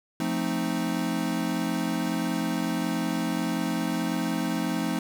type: chord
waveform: square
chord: F dominant seventh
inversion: none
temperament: equal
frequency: 174.61 / 220 / 261.6 / 311.1 Hz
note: F3 / A3 / C4 / Eb4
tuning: 0 / 0 / 0 / 0 cents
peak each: -32 dBFS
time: 0.2-4.99 s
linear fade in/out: 2 ms
effects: none